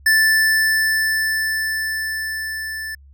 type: tone with level ramp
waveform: square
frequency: 1760 Hz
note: A6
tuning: in tune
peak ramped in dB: -12 to -27 dBFS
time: 0.06-2.95 s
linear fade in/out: 5 ms
effects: added 69 Hz sine -43 dBFS peak until 3.13 s